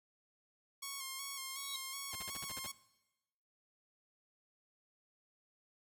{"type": "tone with vibrato", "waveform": "5% pulse", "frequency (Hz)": 1086, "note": "C#6", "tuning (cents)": -36, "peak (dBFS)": -30, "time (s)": [0.82, 2.72], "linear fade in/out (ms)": 10, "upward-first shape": "square", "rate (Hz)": 2.7, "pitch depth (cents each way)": 36}
{"type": "tone with exponential growth", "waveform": "sine", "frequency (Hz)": 3851, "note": "B7", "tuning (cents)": -44, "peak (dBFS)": -38, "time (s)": [1.46, 1.76], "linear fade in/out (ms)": 1, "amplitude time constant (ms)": 65}
{"type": "noise bursts", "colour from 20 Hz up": "pink", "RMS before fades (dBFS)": -47, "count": 8, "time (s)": [2.13, 2.663], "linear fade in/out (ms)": 0, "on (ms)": 22, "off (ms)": 51}
{"effects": ["noise-tail reverb RT60 1.0 s tail -19 dB re dry", "high-pass 60 Hz 12 dB/octave"]}